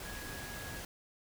sine tone in noise, 1661.2 Hz, G#6, in tune, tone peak -48 dBFS, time 0.05-0.8 s, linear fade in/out 2 ms, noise pink, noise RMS -44 dBFS, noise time 0-0.85 s, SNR -7 dB, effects none

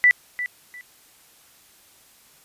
sine tone with echo, 1975.5 Hz, B6, in tune, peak -11 dBFS, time 0.04-0.11 s, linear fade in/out 0 ms, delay 350 ms, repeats 2, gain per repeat -13 dB, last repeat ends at 0.81 s, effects white hiss -54 dBFS RMS until 2.44 s + resampled to 32000 Hz

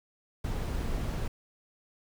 brown noise, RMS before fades -32 dBFS, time 0.44-1.28 s, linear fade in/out 5 ms, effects none

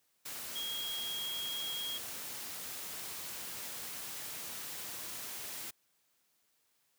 sine tone in noise, 3273 Hz, G#7, 26 cents flat, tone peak -37 dBFS, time 0.55-1.98 s, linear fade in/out 10 ms, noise white, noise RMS -43 dBFS, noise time 0.25-5.71 s, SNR +3 dB, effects white hiss -75 dBFS RMS until 6.98 s + high-pass 80 Hz 12 dB/octave

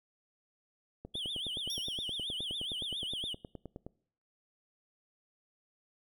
click train, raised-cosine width 2 ms, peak -30 dBFS, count 28, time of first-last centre 1.05-3.865 s, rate 9.59 Hz
triangle tone with vibrato, 3259 Hz, G#7, 33 cents flat, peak -34 dBFS, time 1.14-3.34 s, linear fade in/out 10 ms, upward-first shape triangle, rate 7.2 Hz, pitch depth 220 cents each way
sawtooth tone with exponential decay, 5588 Hz, F8, in tune, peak -35 dBFS, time 1.7-2.26 s, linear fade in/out 1 ms, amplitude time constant 120 ms
effects noise-tail reverb RT60 0.6 s tail -23 dB re dry

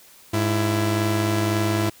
sawtooth tone pair together, 103.83 / 333.3 Hz, G#2 / E4, 0 / +19 cents, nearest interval octave + minor sixth, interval 2019 cents, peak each -18 / -19 dBFS, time 0.33-1.9 s, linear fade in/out 10 ms, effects white hiss -50 dBFS RMS until 2 s

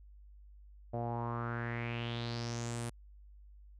sawtooth tone with low-pass filter sweep, 117.9 Hz, A#2, 20 cents sharp, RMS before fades -38 dBFS, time 0.93-2.9 s, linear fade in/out 10 ms, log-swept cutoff 640 to 9900 Hz, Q 4.8, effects added 50 Hz sine -53 dBFS peak until 3.79 s

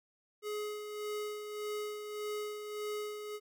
square tone with tremolo, 420.4 Hz, G#4, 21 cents sharp, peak -36 dBFS, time 0.42-3.4 s, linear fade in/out 50 ms, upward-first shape sine, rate 1.7 Hz, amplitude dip 50%, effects none

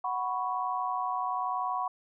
sine chord, F# suspended fourth, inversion none, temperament equal, 740 / 987.8 / 1108.7 Hz, F#5 / B5 / C#6, 0 / 0 / 0 cents, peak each -33 dBFS, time 0.04-1.88 s, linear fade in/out 5 ms, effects none

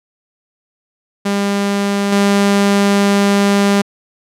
sawtooth tone with level steps, 200.6 Hz, G3, 40 cents sharp, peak -10 / -6 dBFS, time 1.25-3.82 s, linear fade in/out 10 ms, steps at 2.12 s, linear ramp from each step 5 ms, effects low-pass 10000 Hz 12 dB/octave

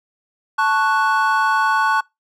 triangle chord, F# minor, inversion first, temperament equal, 880 / 1108.7 / 1480 Hz, A5 / C#6 / F#6, 0 / 0 / 0 cents, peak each -17 dBFS, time 0.58-2.01 s, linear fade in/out 10 ms, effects noise-tail reverb RT60 0.2 s tail -25 dB re dry

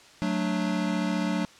square chord, D major, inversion first, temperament equal, 185 / 220 / 293.7 Hz, F#3 / A3 / D4, 0 / 0 / 0 cents, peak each -29 / -31 / -31 dBFS, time 0.22-1.45 s, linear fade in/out 0 ms, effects white hiss -52 dBFS RMS until 1.59 s + low-pass 6000 Hz 12 dB/octave

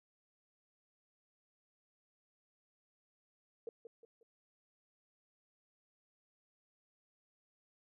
sine tone with echo, 460.5 Hz, A#4, 21 cents flat, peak -40 dBFS, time 3.67-3.69 s, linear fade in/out 2 ms, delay 180 ms, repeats 3, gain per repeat -8 dB, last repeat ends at 4.23 s, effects none

